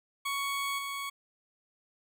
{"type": "tone with level steps", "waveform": "20% pulse", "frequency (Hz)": 1114, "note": "C#6", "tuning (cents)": 8, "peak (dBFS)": [-26, -30], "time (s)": [0.25, 1.1], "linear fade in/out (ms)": 10, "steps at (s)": 0.78, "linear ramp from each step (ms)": 10, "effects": []}